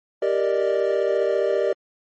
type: chord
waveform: triangle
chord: Eb major seventh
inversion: first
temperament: equal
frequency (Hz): 392 / 466.2 / 587.3 / 622.3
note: G4 / Bb4 / D5 / Eb5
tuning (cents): 0 / 0 / 0 / 0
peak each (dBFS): -21 / -22 / -21 / -24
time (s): 0.22-1.73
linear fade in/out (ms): 5
effects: tanh soft clip ceiling -6 dBFS + MP3 32 kbps